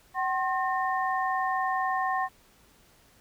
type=tone cluster; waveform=sine; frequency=757 / 1067 / 1826 Hz; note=F#5 / C6 / A#6; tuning=+39 / +34 / -36 cents; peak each=-28 / -29 / -33 dBFS; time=0.14-2.29 s; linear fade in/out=50 ms; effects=pink hiss -60 dBFS RMS until 3.2 s